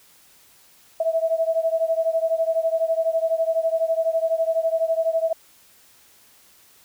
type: beating tone pair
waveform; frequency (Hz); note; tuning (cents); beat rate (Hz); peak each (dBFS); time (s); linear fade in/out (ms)
sine; 649 / 661; E5 / E5; -27 / +5; 12; -21 / -23; 1-5.33; 5
effects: white hiss -54 dBFS RMS until 6.84 s